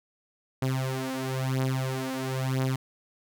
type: beating tone pair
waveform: sawtooth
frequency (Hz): 130.81 / 131.81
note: C3 / C3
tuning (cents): 0 / +13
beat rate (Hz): 1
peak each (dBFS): -26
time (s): 0.62-2.76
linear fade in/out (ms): 5
effects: none